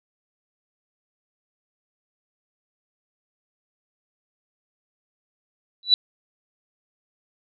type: tone with exponential growth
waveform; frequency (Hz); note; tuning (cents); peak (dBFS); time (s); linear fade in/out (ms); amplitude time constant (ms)
sine; 3951; B7; 0; -7; 5.83-5.94; 1; 22
effects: none